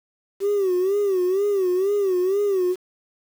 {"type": "tone with vibrato", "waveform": "sine", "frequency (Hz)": 384.6, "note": "G4", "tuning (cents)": -33, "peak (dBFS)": -16, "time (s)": [0.4, 2.76], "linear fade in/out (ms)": 50, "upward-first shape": "sine", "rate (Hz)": 2.1, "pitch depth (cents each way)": 120, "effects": ["tanh soft clip ceiling -16 dBFS", "7-bit"]}